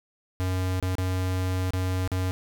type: tone with dropouts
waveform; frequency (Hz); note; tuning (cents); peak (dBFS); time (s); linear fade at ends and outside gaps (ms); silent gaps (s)
square; 92.5; F#2; 0; -25; 0.4-2.31; 0; 0.8-0.826 / 0.953-0.983 / 1.706-1.735 / 2.076-2.117
effects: none